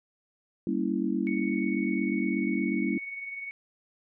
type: chord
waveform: sine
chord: G diminished seventh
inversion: none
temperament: equal with one note detuned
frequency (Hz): 196 / 233.1 / 281.4 / 329.6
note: G3 / Bb3 / Db4 / Fb4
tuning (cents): 0 / 0 / +26 / 0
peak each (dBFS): -31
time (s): 0.67-2.98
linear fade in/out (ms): 2
type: tone with tremolo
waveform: sine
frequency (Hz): 2223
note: C#7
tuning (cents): +4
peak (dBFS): -33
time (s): 1.27-3.51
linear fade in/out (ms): 0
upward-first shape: sine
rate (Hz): 20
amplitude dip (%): 45
effects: none